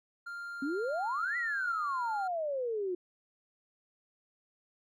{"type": "tone", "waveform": "triangle", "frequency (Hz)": 1396.9, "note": "F6", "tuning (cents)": 0, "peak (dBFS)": -37, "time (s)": [0.26, 2.28], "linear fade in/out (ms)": 10}
{"type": "exponential two-way sweep", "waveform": "sine", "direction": "up then down", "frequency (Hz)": [261.6, 2001, 350.3], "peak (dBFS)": -31, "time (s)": [0.62, 2.95], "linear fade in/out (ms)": 5, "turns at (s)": 1.37}
{"effects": []}